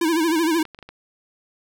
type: tone with vibrato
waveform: square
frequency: 325.8 Hz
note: E4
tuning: 20 cents flat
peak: -18 dBFS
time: 0.01-0.63 s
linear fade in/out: 5 ms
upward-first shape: sine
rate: 13 Hz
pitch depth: 98 cents each way
type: clicks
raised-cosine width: 0.3 ms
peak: -24 dBFS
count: 11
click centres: 0.3 / 0.358 / 0.39 / 0.443 / 0.568 / 0.598 / 0.653 / 0.747 / 0.789 / 0.827 / 0.89 s
effects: none